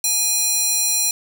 square tone with high-pass filter, 822 Hz, G#5, 18 cents flat, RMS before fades -19 dBFS, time 0.04-1.11 s, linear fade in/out 2 ms, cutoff 6100 Hz, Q 1.4, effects none

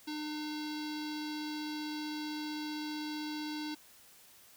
square tone with low-pass filter, 302.6 Hz, D#4, 48 cents flat, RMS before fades -39 dBFS, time 0.07-3.75 s, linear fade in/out 10 ms, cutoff 4500 Hz, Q 4.2, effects white hiss -59 dBFS RMS until 4.56 s

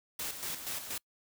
white noise with tremolo, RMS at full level -37 dBFS, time 0.19-0.98 s, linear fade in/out 5 ms, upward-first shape square, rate 4.2 Hz, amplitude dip 55%, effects noise-tail reverb RT60 0.1 s tail -26 dB re dry

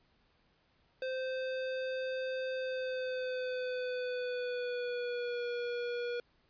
square tone with pitch glide, 519 to 481.5 Hz, C5 to B4, -14 to -44 cents, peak -35 dBFS, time 1.02-6.2 s, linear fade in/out 2 ms, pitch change -130 cents, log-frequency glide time 2.53-5.46 s, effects pink hiss -71 dBFS RMS until 6.49 s + resampled to 11025 Hz

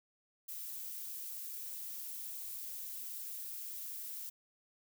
violet noise, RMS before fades -44 dBFS, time 0.48-4.3 s, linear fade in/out 10 ms, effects none

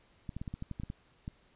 clicks, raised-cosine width 5 ms, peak -26 dBFS, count 11, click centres 0.292 / 0.366 / 0.415 / 0.478 / 0.54 / 0.624 / 0.713 / 0.799 / 0.835 / 0.901 / 1.279 s, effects pink hiss -66 dBFS RMS until 1.55 s + resampled to 8000 Hz

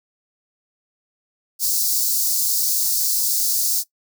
white high-pass noise, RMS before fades -20 dBFS, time 1.59-3.84 s, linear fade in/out 50 ms, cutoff 4400 Hz, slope 48 dB/octave, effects noise-tail reverb RT60 0.1 s tail -18 dB re dry

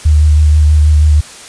sine tone with vibrato, 75.8 Hz, D#2, 45 cents flat, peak -4 dBFS, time 0.05-1.21 s, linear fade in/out 10 ms, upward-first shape sine, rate 6.2 Hz, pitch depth 24 cents each way, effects white hiss -32 dBFS RMS until 1.48 s + resampled to 22050 Hz

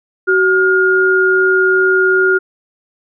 sine tone pair together, 376.4 / 1421.1 Hz, F#4 / F6, +30 / +30 cents, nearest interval octave + major seventh, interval 2300 cents, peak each -12 / -11 dBFS, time 0.27-2.39 s, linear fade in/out 20 ms, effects none

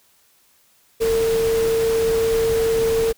sine tone in noise, 452.9 Hz, A#4, 50 cents flat, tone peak -16 dBFS, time 1-3.13 s, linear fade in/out 20 ms, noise pink, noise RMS -29 dBFS, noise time 1-3.13 s, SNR +10 dB, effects white hiss -58 dBFS RMS until 3.17 s

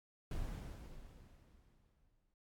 brown noise with exponential decay, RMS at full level -40 dBFS, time 0.31-2.34 s, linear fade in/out 2 ms, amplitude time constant 440 ms, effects AAC 64 kbps

